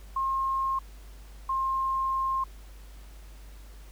sine tone pair in turn, 1070 / 1062.6 Hz, C6 / C6, +38 / +26 cents, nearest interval unison, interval 12 cents, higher first, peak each -25 dBFS, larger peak neither, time 0.16-0.79 / 1.49-2.44 s, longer second, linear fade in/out 5 ms, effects added 50 Hz sine -44 dBFS peak until 3.91 s + pink hiss -56 dBFS RMS until 3.91 s

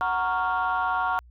sine chord, Gb major seventh, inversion none, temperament equal, 740 / 932.3 / 1108.7 / 1396.9 Hz, Gb5 / Bb5 / Db6 / F6, 0 / 0 / 0 / 0 cents, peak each -27 dBFS, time 0.01-1.19 s, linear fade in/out 0 ms, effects tanh soft clip ceiling -17 dBFS + added 60 Hz sine -48 dBFS peak until 1.3 s

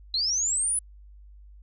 sine linear sweep, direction up, 3986 to 10160 Hz, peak -23 dBFS, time 0.14-0.79 s, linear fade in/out 2 ms, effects added 50 Hz sine -46 dBFS peak until 1.62 s

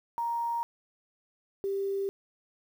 sine tone pair in turn, 936 / 393.5 Hz, A#5 / G4, +7 / +7 cents, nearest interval octave + minor third, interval 1500 cents, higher first, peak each -28 dBFS, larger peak neither, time 0.18-0.63 / 1.64-2.09 s, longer neither, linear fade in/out 0 ms, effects 9-bit

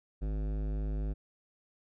sine tone with hard clipping, 51.91 Hz, G#1, in tune, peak -33 dBFS, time 0.21-1.14 s, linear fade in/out 20 ms, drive 16 dB, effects none

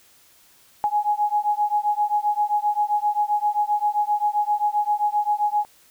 sine beating tone pair, 830.6 / 838.2 Hz, G#5 / G#5, 0 / +16 cents, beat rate 7.6 Hz, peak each -22 dBFS, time 0.84-5.65 s, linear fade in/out 0 ms, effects white hiss -55 dBFS RMS until 5.9 s

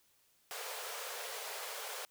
pink high-pass noise, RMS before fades -43 dBFS, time 0.51-2.05 s, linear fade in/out 0 ms, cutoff 420 Hz, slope 96 dB/octave, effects white hiss -71 dBFS RMS until 2.1 s

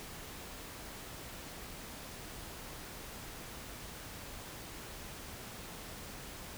silence, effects pink hiss -47 dBFS RMS until 6.57 s

